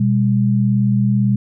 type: tone pair together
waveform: sine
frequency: 123.47 / 201.5 Hz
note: B2 / G3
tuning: 0 / +48 cents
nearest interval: minor sixth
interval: 848 cents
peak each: -15 dBFS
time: 0-1.36 s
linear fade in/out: 5 ms
effects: none